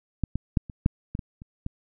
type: clicks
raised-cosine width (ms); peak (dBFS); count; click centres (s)
5; -12 / -14 / -8 / -25 / -7 / -17 / -20 / -29 / -18; 9; 0.237 / 0.356 / 0.572 / 0.698 / 0.861 / 1.151 / 1.192 / 1.419 / 1.664
effects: none